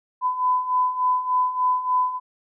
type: beating tone pair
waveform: sine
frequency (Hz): 1003 / 1006.4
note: B5 / B5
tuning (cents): +26 / +32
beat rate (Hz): 3.4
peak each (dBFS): -25 / -20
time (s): 0.21-2.2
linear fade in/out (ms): 50
effects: none